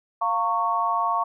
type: chord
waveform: sine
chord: Bb minor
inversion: second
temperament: equal with one note detuned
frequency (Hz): 698.5 / 914.2 / 1108.7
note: F5 / Bb5 / Db6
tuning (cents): 0 / -34 / 0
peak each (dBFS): -27 / -26 / -23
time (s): 0.21-1.24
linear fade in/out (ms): 10
effects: none